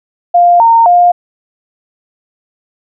sine tone with pitch steps, 700 / 918 / 706 Hz, F5 / A#5 / F5, +4 / -27 / +19 cents, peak -3 dBFS, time 0.34-1.12 s, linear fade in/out 10 ms, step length 260 ms, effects none

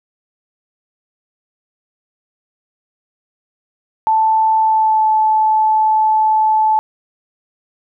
sine tone with pitch glide, 880 to 868.9 Hz, A5 to A5, 0 to -22 cents, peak -10 dBFS, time 4.07-6.79 s, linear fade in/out 0 ms, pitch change -22 cents, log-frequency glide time 4.59-5.09 s, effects none

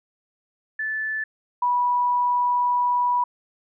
sine tone pair in turn, 1747 / 978.5 Hz, A6 / B5, -13 / -16 cents, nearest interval minor seventh, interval 1003 cents, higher first, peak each -24 / -18 dBFS, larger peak second, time 0.79-1.24 / 1.62-3.24 s, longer second, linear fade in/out 5 ms, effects none

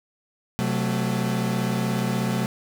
40% pulse chord, F# diminished, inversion second, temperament equal with one note detuned, 128.57 / 185 / 220 Hz, C3 / F#3 / A3, -30 / 0 / 0 cents, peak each -26 dBFS, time 0.59-2.46 s, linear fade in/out 0 ms, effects none

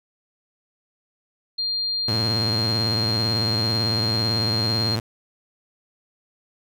sine tone, 4200 Hz, C8, 6 cents sharp, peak -22 dBFS, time 1.58-4.96 s, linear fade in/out 10 ms
sawtooth tone with vibrato, 110.3 Hz, A2, 5 cents sharp, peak -19 dBFS, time 2.08-5 s, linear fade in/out 5 ms, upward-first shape sine, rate 18 Hz, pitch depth 130 cents each way
effects none

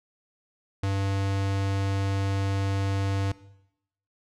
square tone, 98 Hz, G2, in tune, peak -25 dBFS, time 0.83-3.32 s, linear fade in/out 5 ms, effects noise-tail reverb RT60 0.8 s tail -18 dB re dry + low-pass 7000 Hz 12 dB/octave

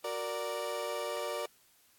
30% pulse chord, Gb augmented, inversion none, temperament equal, 370 / 466.2 / 587.3 Hz, Gb4 / Bb4 / D5, 0 / 0 / 0 cents, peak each -40 / -36 / -34 dBFS, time 0.04-1.46 s, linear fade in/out 5 ms, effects white hiss -65 dBFS RMS until 1.98 s + AAC 64 kbps

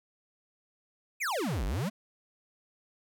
square exponential two-way sweep, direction down then up, 2637 to 43.65 to 236.3 Hz, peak -30 dBFS, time 1.2-1.9 s, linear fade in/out 20 ms, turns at 1.65 s, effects none

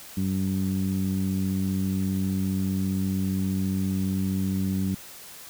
15% pulse tone with low-pass filter, 95 Hz, F#2, 46 cents sharp, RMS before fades -26 dBFS, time 0.17-4.95 s, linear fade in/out 5 ms, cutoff 210 Hz, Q 2.4, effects white hiss -44 dBFS RMS until 5.49 s

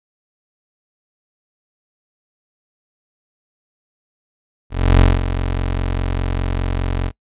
25% pulse tone with ADSR envelope, 44.93 Hz, F1, 50 cents sharp, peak -3 dBFS, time 4.7-7.12 s, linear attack 300 ms, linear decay 200 ms, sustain -11 dB, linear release 56 ms, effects noise-tail reverb RT60 0.1 s tail -23 dB re dry + resampled to 8000 Hz

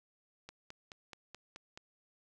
click train, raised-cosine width 0.2 ms, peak -30 dBFS, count 7, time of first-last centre 0.49-1.775 s, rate 4.67 Hz, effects none

